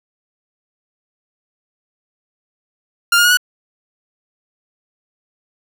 sawtooth tone with pitch steps, 1396.9 / 1422.1 / 1447.8 / 1474 Hz, F6 / F6 / F#6 / F#6, 0 / +31 / -38 / -7 cents, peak -6 dBFS, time 3.12-3.372 s, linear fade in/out 5 ms, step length 63 ms, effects none

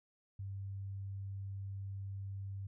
sine tone, 98 Hz, G2, in tune, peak -40 dBFS, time 0.39-2.67 s, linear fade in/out 5 ms, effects none

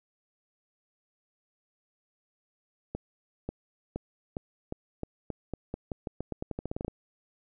accelerating click train, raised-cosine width 2 ms, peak -20 dBFS, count 22, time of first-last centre 2.95-6.881 s, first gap 540 ms, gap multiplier 0.87, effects none

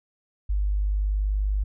sine tone, 50.3 Hz, G1, 45 cents sharp, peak -21 dBFS, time 0.49-1.64 s, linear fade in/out 10 ms, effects none

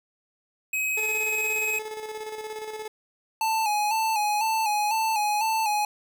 square tone, 2538 Hz, D#7, 34 cents sharp, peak -25 dBFS, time 0.73-1.79 s, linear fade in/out 5 ms
30% pulse tone with tremolo, 432.3 Hz, A4, 31 cents flat, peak -29 dBFS, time 0.97-2.88 s, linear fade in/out 5 ms, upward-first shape square, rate 17 Hz, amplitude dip 45%
square tone with vibrato, 861 Hz, A5, 38 cents flat, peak -23 dBFS, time 3.41-5.85 s, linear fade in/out 2 ms, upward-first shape square, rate 2 Hz, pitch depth 49 cents each way
effects none

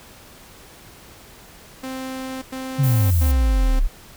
sawtooth tone bursts, 261.6 Hz, C4, in tune, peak -24 dBFS, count 3, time 1.83-3.798 s, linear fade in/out 10 ms, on 590 ms, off 99 ms
sine exponential sweep, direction down, 146.83 to 30.87 Hz, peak -14 dBFS, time 2.78-3.88 s, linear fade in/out 20 ms
violet noise, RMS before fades -30 dBFS, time 2.83-3.32 s, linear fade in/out 10 ms
effects pink hiss -45 dBFS RMS until 4.16 s

